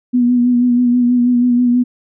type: tone with vibrato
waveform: sine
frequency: 244.5 Hz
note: B3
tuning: 17 cents flat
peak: -9 dBFS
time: 0.13-1.84 s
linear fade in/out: 20 ms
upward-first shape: sine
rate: 6.2 Hz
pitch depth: 30 cents each way
effects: none